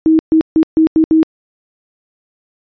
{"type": "tone bursts at uneven times", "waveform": "sine", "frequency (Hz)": 318.5, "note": "D#4", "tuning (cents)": 41, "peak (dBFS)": -6, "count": 6, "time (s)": [[0.06, 0.19], [0.32, 0.41], [0.56, 0.63], [0.77, 0.87], [0.96, 1.04], [1.11, 1.23]], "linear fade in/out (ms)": 0, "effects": ["resampled to 11025 Hz"]}